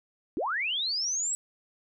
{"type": "linear sweep", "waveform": "sine", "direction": "up", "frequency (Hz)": [245.5, 7900], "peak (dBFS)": -27, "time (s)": [0.37, 1.35], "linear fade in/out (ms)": 0, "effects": []}